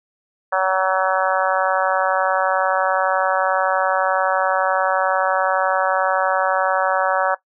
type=harmonic tone; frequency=188.4 Hz; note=F#3; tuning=32 cents sharp; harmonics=3 / 4 / 5 / 6 / 7 / 8 / 9; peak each=-21 / -22 / -23 / -24 / -24 / -25 / -26 dBFS; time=0.52-7.35 s; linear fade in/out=10 ms; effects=noise-tail reverb RT60 0.1 s tail -17 dB re dry